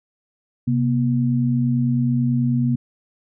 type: tone pair together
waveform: sine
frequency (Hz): 130.81 / 239.9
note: C3 / A#3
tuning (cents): 0 / +50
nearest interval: minor seventh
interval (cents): 1050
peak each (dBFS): -19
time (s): 0.67-2.76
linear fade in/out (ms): 10
effects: none